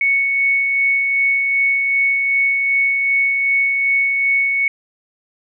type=tone with tremolo; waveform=sine; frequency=2217 Hz; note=C#7; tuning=in tune; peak=-12 dBFS; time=0.01-4.68 s; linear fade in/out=2 ms; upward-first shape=sine; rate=2.6 Hz; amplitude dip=30%; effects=none